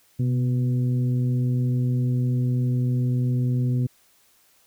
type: harmonic tone with a mistuned harmonic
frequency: 123.47 Hz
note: B2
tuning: in tune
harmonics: 1 / 2 / 3 / 4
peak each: -20 / -28 / -39 / -44 dBFS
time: 0.19-3.87 s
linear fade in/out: 10 ms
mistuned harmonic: 1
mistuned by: +42 cents
effects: white hiss -60 dBFS RMS until 4.66 s